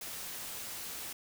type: noise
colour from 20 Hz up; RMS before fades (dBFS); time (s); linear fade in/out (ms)
white; -42; 0.01-1.13; 5
effects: none